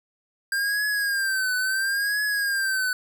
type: tone with vibrato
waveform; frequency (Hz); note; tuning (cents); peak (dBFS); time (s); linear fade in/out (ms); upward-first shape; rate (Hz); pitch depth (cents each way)
square; 1592; G6; +26; -23; 0.52-2.93; 2; triangle; 0.73; 110
effects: none